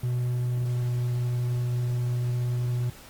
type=tone with pitch glide; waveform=triangle; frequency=123.2 to 122.28 Hz; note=B2 to B2; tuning=-4 to -17 cents; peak=-22 dBFS; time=0.03-2.9 s; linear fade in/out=5 ms; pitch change=-13 cents; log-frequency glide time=0.45-0.89 s; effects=pink hiss -48 dBFS RMS until 3.09 s + Opus 32 kbps

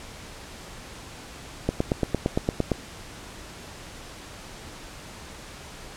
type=click train; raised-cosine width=2 ms; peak=-8 dBFS; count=10; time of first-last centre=1.69-2.717 s; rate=8.76 Hz; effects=pink hiss -42 dBFS RMS until 5.96 s + low-pass 9000 Hz 12 dB/octave

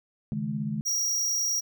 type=chord; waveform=sine; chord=C# suspended second; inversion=none; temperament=equal with one note detuned; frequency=138.59 / 155.56 / 212.1 Hz; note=C#3 / D#3 / G#3; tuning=0 / 0 / +37 cents; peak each=-34 / -33 / -30 dBFS; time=0.32-0.81 s; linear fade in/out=0 ms
type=click; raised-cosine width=2 ms; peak=-33 dBFS; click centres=0.33 s
type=tone; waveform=square; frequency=5690 Hz; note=F8; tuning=31 cents sharp; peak=-25 dBFS; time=0.85-1.61 s; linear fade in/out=20 ms
effects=none

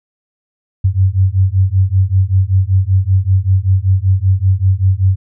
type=beating tone pair; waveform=sine; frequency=92.6 / 97.8 Hz; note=F#2 / G2; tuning=+2 / -4 cents; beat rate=5.2 Hz; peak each=-12 dBFS; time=0.84-5.16 s; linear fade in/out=10 ms; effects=none

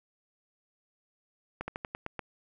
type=slowing click train; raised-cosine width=0.5 ms; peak=-20 dBFS; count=7; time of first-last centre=1.61-2.193 s; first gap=70 ms; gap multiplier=1.13; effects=none

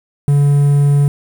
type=tone with quantisation; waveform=triangle; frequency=143.1 Hz; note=D3; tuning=45 cents flat; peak=-6 dBFS; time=0.28-1.08 s; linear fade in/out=0 ms; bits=6; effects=none

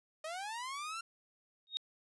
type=linear sweep; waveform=sawtooth; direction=up; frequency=610 to 1379 Hz; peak=-36 dBFS; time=0.24-1.01 s; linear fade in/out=5 ms
type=tone with exponential growth; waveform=sine; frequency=3729 Hz; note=A#7; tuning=in tune; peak=-29 dBFS; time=1.67-1.77 s; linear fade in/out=0 ms; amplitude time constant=20 ms
effects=resampled to 24000 Hz

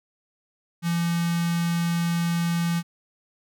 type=tone with notch filter; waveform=square; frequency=170 Hz; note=F3; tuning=46 cents flat; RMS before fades=-24 dBFS; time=0.82-2.83 s; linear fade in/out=50 ms; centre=540 Hz; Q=0.75; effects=none

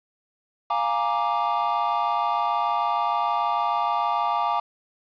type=chord; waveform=triangle; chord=Bb dominant seventh; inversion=second; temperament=equal with one note detuned; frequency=698.5 / 830.6 / 937.2 / 1174.7 Hz; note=F5 / Ab5 / Bb5 / D6; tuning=0 / 0 / +9 / 0 cents; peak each=-26 / -25 / -25 / -24 dBFS; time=0.7-4.6 s; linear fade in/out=5 ms; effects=resampled to 11025 Hz + 8-bit

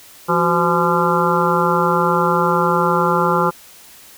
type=harmonic tone with a mistuned harmonic; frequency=171.3 Hz; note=F3; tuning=33 cents flat; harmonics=1 / 2 / 3 / 5 / 6 / 7 / 8; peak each=-21 / -21 / -21 / -21 / -21 / -21 / -21 dBFS; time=0.28-3.51 s; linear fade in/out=20 ms; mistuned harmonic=2; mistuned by=+120 cents; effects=white hiss -43 dBFS RMS until 4.17 s

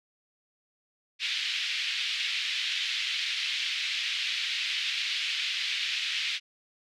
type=band-pass noise; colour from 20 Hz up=white; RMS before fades=-31 dBFS; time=1.19-6.4 s; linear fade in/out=50 ms; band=2200 to 3800 Hz; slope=24 dB/octave; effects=none

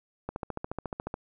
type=click train; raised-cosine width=1 ms; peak=-19 dBFS; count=13; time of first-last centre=0.29-1.141 s; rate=14.1 Hz; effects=none

